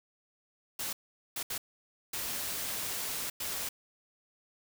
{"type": "noise bursts at uneven times", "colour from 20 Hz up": "white", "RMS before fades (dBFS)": -36, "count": 5, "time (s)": [[0.79, 0.93], [1.36, 1.43], [1.5, 1.58], [2.13, 3.3], [3.4, 3.69]], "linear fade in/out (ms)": 5, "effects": []}